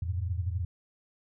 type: tone cluster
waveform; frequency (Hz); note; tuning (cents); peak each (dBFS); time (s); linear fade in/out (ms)
sine; 85.4 / 98.5 / 109.2; F2 / G2 / A2; -38 / +9 / -13; -30 / -36 / -37; 0.02-0.65; 5
effects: none